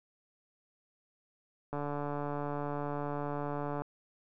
click train, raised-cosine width 1 ms, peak -23 dBFS, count 304, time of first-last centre 1.73-3.82 s, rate 145 Hz, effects none

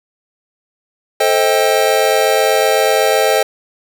square chord, A half-diminished seventh, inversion none, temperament just, 440 / 528 / 633.6 / 792 Hz, A4 / C5 / Eb5 / G5, 0 / +16 / +31 / +18 cents, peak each -17 / -17 / -17 / -18 dBFS, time 1.2-3.43 s, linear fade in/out 5 ms, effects none

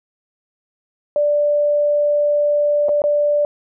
sine tone with dropouts, 587.3 Hz, D5, in tune, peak -13 dBFS, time 1.16-3.45 s, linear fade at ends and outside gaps 1 ms, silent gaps 2.885-2.891 / 3.019-3.039 s, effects none

